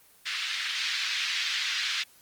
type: band-pass noise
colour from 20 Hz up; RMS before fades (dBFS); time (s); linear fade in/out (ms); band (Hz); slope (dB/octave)
white; -30; 0.25-2.04; 20; 1600 to 4500; 24
effects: white hiss -58 dBFS RMS until 2.21 s + Opus 24 kbps